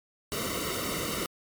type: noise with comb filter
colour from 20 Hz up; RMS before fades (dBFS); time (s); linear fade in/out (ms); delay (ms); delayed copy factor
pink; -32; 0.32-1.26; 0; 1.2; -0.95
effects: MP3 96 kbps